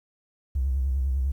triangle tone with vibrato, 66.3 Hz, C2, 23 cents sharp, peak -18 dBFS, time 0.55-1.32 s, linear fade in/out 10 ms, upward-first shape sine, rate 10 Hz, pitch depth 100 cents each way, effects tanh soft clip ceiling -20 dBFS + 10-bit

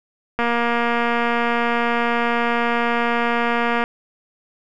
click train, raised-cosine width 0.5 ms, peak -6 dBFS, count 815, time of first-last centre 0.39-3.839 s, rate 236 Hz, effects none

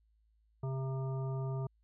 harmonic tone, 133 Hz, C3, 29 cents sharp, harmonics 1 / 3 / 5 / 7 / 9, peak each -34 / -44 / -48 / -51 / -53 dBFS, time 0.63-1.67 s, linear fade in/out 5 ms, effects added 54 Hz sine -68 dBFS peak until 1.83 s

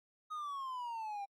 triangle exponential sweep, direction down, 1261 to 786 Hz, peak -37 dBFS, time 0.3-1.26 s, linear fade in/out 20 ms, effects AAC 64 kbps

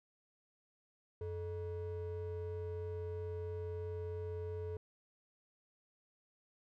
triangle ring-modulated tone, 261.3 Hz, C4, 2 cents flat, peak -34 dBFS, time 1.21-4.77 s, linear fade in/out 2 ms, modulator 171 Hz, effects none

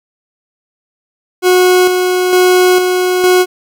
40% pulse tone with tremolo, 364.9 Hz, F#4, 24 cents flat, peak -5 dBFS, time 1.42-3.46 s, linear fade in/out 50 ms, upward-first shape square, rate 1.1 Hz, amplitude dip 40%, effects none

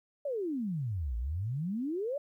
sine exponential two-way sweep, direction down then up, 599 to 55 to 599 Hz, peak -31 dBFS, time 0.25-2.18 s, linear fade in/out 5 ms, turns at 1.17 s, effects 12-bit

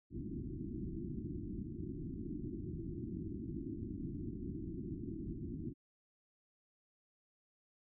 white low-pass noise, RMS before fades -43 dBFS, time 0.1-5.74 s, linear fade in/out 50 ms, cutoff 360 Hz, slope 96 dB/octave, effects none

